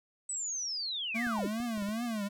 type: linear sweep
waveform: sine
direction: down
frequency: 8080 to 196 Hz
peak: -33 dBFS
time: 0.29-1.48 s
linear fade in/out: 5 ms
type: tone with vibrato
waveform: square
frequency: 220 Hz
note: A3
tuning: in tune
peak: -33 dBFS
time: 1.14-2.29 s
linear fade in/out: 20 ms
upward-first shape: triangle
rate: 2.5 Hz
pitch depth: 190 cents each way
type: clicks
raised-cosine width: 3 ms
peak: -36 dBFS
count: 7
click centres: 1.268 / 1.388 / 1.442 / 1.602 / 1.777 / 1.823 / 1.888 s
effects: none